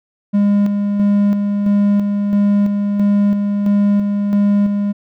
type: tone with tremolo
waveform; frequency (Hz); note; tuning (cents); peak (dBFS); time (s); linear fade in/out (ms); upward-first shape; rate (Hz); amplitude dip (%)
triangle; 203.3; G#3; -37; -8; 0.33-4.93; 20; square; 1.5; 40
effects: none